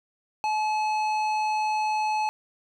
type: tone with tanh clipping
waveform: sine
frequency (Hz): 858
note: A5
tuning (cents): -44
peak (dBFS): -25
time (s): 0.44-2.29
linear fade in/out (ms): 0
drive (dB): 13
effects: none